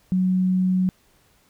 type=tone; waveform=sine; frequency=185 Hz; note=F#3; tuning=in tune; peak=-17 dBFS; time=0.12-0.89 s; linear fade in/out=0 ms; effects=pink hiss -60 dBFS RMS until 1.49 s